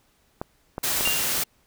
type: clicks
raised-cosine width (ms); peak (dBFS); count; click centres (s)
1; -15; 4; 0.415 / 0.781 / 1.009 / 1.075
type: noise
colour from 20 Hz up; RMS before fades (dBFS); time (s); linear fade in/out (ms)
white; -25; 0.83-1.44; 10
type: tone with exponential decay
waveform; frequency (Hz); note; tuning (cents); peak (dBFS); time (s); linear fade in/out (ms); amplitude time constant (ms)
triangle; 2791; F7; -2; -19; 1.05-1.45; 5; 86
effects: pink hiss -64 dBFS RMS until 1.66 s